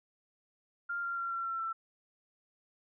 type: tone with pitch steps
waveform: sine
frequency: 1396.9 / 1384.8 / 1372.9 / 1361.1 / 1349.3 / 1337.7 Hz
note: F6 / F6 / F6 / F6 / E6 / E6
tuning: 0 / -15 / -30 / -45 / +40 / +25 cents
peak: -33 dBFS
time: 0.89-1.73 s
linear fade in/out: 10 ms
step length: 140 ms
effects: none